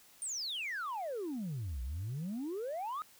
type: exponential two-way sweep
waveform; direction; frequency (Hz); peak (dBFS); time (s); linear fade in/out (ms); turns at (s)
sine; down then up; 9130 to 58.27 to 1294; -34; 0.22-3.02; 0; 1.82
effects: tanh soft clip ceiling -34 dBFS + white hiss -61 dBFS RMS until 3.19 s